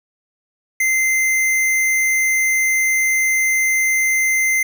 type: tone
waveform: square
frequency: 2077 Hz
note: C7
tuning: 13 cents flat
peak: -15 dBFS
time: 0.8-4.63 s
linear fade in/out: 5 ms
effects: none